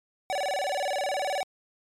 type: tone with vibrato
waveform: square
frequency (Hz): 659.3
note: E5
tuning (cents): 0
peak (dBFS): -27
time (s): 0.3-1.43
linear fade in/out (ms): 0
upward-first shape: square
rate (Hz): 19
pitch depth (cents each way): 240
effects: low-pass 9000 Hz 12 dB/octave + MP3 96 kbps